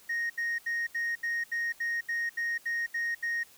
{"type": "tone bursts", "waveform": "sine", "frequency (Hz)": 1864.7, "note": "A#6", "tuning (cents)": 0, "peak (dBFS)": -26, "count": 12, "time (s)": [0.09, 3.435], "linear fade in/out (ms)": 10, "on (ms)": 210, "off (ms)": 75, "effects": ["tanh soft clip ceiling -27 dBFS", "white hiss -57 dBFS RMS until 3.57 s"]}